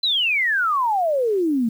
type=exponential sweep; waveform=sine; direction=down; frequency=4089 to 218.9 Hz; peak=-17 dBFS; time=0.03-1.69 s; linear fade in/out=5 ms; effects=8-bit